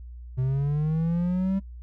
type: linear sweep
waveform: triangle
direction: up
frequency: 126.5 to 196 Hz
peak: -20 dBFS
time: 0.37-1.6 s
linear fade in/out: 20 ms
effects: noise-tail reverb RT60 0.1 s tail -23 dB re dry + added 60 Hz sine -38 dBFS peak until 1.82 s

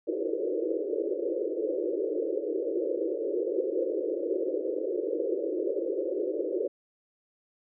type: band-pass noise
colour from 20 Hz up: pink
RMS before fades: -30 dBFS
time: 0.07-6.68 s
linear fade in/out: 10 ms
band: 320 to 550 Hz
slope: 96 dB/octave
effects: none

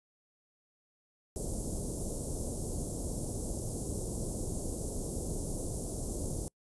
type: band-stop noise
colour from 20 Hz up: pink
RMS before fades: -36 dBFS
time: 1.36-6.48 s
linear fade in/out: 0 ms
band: 570 to 7400 Hz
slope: 24 dB/octave
effects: noise-tail reverb RT60 0.1 s tail -26 dB re dry + resampled to 24000 Hz

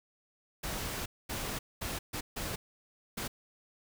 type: noise bursts at uneven times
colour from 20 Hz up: pink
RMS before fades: -37 dBFS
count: 6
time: 0.63-1.06 / 1.29-1.59 / 1.81-1.99 / 2.13-2.21 / 2.36-2.56 / 3.17-3.28 s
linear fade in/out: 10 ms
effects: none

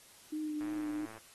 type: tone with vibrato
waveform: sine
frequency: 304.6 Hz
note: D#4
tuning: 37 cents flat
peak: -34 dBFS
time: 0.32-1.06 s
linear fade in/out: 10 ms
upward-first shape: triangle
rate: 3 Hz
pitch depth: 27 cents each way
type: click train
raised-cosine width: 0.5 ms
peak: -36 dBFS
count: 64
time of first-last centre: 0.61-1.178 s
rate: 111 Hz
effects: white hiss -58 dBFS RMS until 1.34 s + AAC 32 kbps

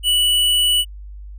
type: tone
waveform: square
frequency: 2954 Hz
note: F#7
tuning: 3 cents flat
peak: -14 dBFS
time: 0.03-0.85 s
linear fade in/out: 50 ms
effects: added 50 Hz sine -32 dBFS peak until 1.38 s

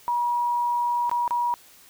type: tone with dropouts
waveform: sine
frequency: 960 Hz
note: B5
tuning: 49 cents flat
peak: -21 dBFS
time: 0.08-1.54 s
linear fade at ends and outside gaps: 0 ms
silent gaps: 1.095-1.114 / 1.278-1.308 s
effects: white hiss -52 dBFS RMS until 1.89 s

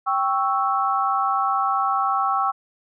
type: chord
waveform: sine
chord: C# diminished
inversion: second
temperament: equal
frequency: 784 / 1108.7 / 1318.5 Hz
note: G5 / C#6 / E6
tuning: 0 / 0 / 0 cents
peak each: -23 dBFS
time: 0.06-2.52 s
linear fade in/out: 20 ms
effects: none

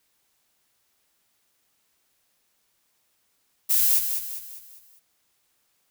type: noise with echo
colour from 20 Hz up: violet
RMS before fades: -20 dBFS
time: 3.69-4 s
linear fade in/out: 20 ms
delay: 200 ms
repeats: 5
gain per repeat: -7 dB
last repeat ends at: 5 s
effects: white hiss -70 dBFS RMS until 5.9 s

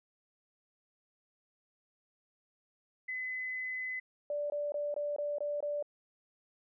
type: tone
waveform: sine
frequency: 2022 Hz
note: B6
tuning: 40 cents sharp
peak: -35 dBFS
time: 3.08-4 s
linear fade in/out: 10 ms
type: tone bursts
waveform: sine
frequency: 585 Hz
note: D5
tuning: 7 cents flat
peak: -32 dBFS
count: 7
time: 4.3-5.826 s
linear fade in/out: 2 ms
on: 200 ms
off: 21 ms
effects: none

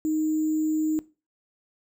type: tone with sample-and-hold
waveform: sine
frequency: 311.1 Hz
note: D#4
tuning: in tune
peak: -22 dBFS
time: 0.05-0.99 s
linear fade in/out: 0 ms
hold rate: 7350 Hz
effects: noise-tail reverb RT60 0.3 s tail -19 dB re dry

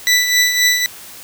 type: tone with tremolo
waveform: 20% pulse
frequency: 1976 Hz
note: B6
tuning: in tune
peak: -4 dBFS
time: 0.07-0.86 s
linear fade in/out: 0 ms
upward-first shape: triangle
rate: 3.8 Hz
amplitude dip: 60%
effects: white hiss -36 dBFS RMS until 1.23 s

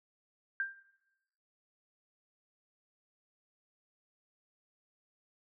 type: tone with exponential decay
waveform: sine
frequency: 1585 Hz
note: G6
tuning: 19 cents sharp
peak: -28 dBFS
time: 0.6-0.81 s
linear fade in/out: 1 ms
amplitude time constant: 44 ms
effects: noise-tail reverb RT60 0.9 s tail -17 dB re dry

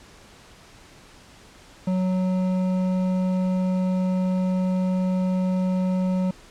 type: tone with hard clipping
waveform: triangle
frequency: 185 Hz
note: F#3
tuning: in tune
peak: -22 dBFS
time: 1.87-6.31 s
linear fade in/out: 5 ms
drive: 13 dB
effects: pink hiss -49 dBFS RMS until 6.5 s + low-pass 8000 Hz 12 dB/octave

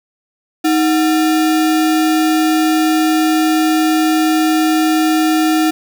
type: tone with sample-and-hold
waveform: sine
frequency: 314.3 Hz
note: D#4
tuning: 18 cents sharp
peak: -10 dBFS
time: 0.64-5.71 s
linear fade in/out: 10 ms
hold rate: 1050 Hz
effects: none

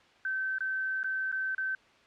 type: tone with dropouts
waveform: sine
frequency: 1542 Hz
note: G6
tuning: 29 cents flat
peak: -29 dBFS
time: 0.25-1.75 s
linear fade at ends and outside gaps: 2 ms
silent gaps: 0.584-0.606 / 1.032-1.043 / 1.316-1.325 / 1.549-1.58 s
effects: white hiss -60 dBFS RMS until 2.06 s + low-pass 3000 Hz 12 dB/octave

